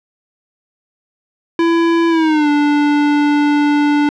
square tone with pitch glide, 334.5 to 292.9 Hz, E4 to D4, +25 to -5 cents, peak -11 dBFS, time 1.59-4.09 s, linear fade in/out 2 ms, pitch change -230 cents, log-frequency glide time 2.09-2.49 s, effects low-pass 3000 Hz 12 dB/octave

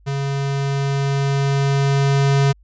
square tone with level ramp, 138.8 Hz, C#3, 3 cents sharp, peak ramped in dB -21 to -13 dBFS, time 0.06-2.53 s, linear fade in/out 20 ms, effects added 50 Hz sine -48 dBFS peak until 2.63 s + resampled to 16000 Hz

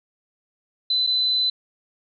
sine tone with dropouts, 4019 Hz, B7, 30 cents sharp, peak -18 dBFS, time 0.9-1.5 s, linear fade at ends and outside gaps 5 ms, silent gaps 1.067-1.072 s, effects none

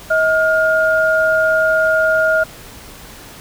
sine tone pair together, 636.8 / 1418 Hz, D#5 / F6, +40 / +26 cents, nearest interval octave + major second, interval 1386 cents, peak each -14 dBFS, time 0.1-2.44 s, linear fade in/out 10 ms, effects pink hiss -37 dBFS RMS until 3.4 s

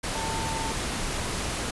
sine tone in noise, 895 Hz, A5, 29 cents sharp, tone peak -32 dBFS, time 0.14-0.72 s, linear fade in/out 10 ms, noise pink, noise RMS -30 dBFS, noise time 0.03-1.71 s, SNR -5 dB, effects resampled to 24000 Hz

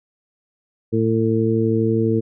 harmonic tone, 112.2 Hz, A2, 34 cents sharp, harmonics 1 / 2 / 3 / 4, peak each -21 / -21 / -21 / -21 dBFS, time 0.92-2.21 s, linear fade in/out 20 ms, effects none

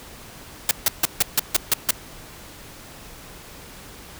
white noise bursts, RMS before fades -17 dBFS, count 8, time 0.69-1.908 s, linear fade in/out 2 ms, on 21 ms, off 150 ms, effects pink hiss -42 dBFS RMS until 4.19 s

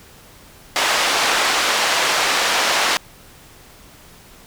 pink band-pass noise, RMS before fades -18 dBFS, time 0.76-2.97 s, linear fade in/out 0 ms, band 700 to 6000 Hz, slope 12 dB/octave, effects pink hiss -45 dBFS RMS until 4.46 s

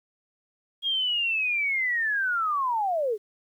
sine linear sweep, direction down, 3282 to 392 Hz, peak -23 dBFS, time 0.82-3.18 s, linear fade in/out 50 ms, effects 10-bit

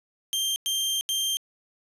sawtooth tone bursts at uneven times, 3167 Hz, G7, 17 cents sharp, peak -21 dBFS, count 3, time 0.33-0.56 / 0.66-1.01 / 1.09-1.37 s, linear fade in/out 0 ms, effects resampled to 32000 Hz + 10-bit

